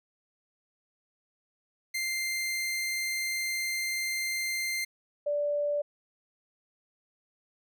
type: tone pair in turn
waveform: sawtooth / sine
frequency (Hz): 2093 / 583.9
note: C7 / D5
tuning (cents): 0 / -10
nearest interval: octave + minor seventh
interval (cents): 2210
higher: first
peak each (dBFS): -26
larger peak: neither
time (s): 1.94-4.85 / 5.26-5.82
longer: first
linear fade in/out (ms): 10
effects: none